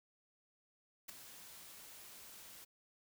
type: noise with ADSR envelope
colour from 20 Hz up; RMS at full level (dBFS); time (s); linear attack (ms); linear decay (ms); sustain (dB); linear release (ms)
white; -44; 1.08-2.65; 13; 8; -11; 13
effects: none